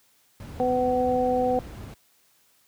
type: noise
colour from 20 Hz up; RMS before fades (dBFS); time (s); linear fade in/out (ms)
brown; -35; 0.4-1.94; 2
type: harmonic tone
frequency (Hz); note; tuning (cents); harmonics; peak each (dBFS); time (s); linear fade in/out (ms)
251; B3; +28; 1 / 2 / 3; -28 / -23 / -25; 0.6-1.59; 0
effects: white hiss -63 dBFS RMS until 2.67 s + high-pass 60 Hz 12 dB/octave